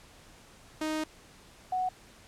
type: tone pair in turn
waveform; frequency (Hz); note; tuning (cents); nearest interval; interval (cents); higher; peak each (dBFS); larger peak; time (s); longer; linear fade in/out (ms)
sawtooth / sine; 311.1 / 739.9; D#4 / F#5; 0 / 0; octave + minor third; 1500; second; -26 / -27; first; 0.81-1.04 / 1.72-1.89; first; 5
effects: pink hiss -55 dBFS RMS until 2.27 s + low-pass 10000 Hz 12 dB/octave